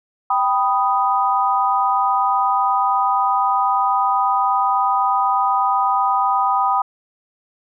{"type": "chord", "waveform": "sine", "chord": "G augmented", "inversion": "none", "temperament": "equal", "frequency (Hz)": [784, 987.8, 1244.5], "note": ["G5", "B5", "D#6"], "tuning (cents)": [0, 0, 0], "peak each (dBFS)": -19, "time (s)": [0.3, 6.82], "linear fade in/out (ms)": 5, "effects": []}